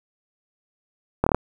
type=slowing click train; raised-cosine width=1 ms; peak=-4 dBFS; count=5; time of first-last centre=1.24-1.346 s; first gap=25 ms; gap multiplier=1.04; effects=7-bit